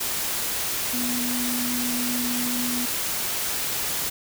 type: tone in noise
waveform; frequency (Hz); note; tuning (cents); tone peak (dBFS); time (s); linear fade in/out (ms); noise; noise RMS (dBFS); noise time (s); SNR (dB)
sine; 244.9; B3; -14; -27; 0.93-2.86; 10; white; -27; 0-4.1; -3
effects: none